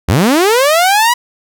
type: linear sweep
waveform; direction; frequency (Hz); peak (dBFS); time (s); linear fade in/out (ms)
sawtooth; up; 67.2 to 987.8; -4; 0.08-1.14; 10
effects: none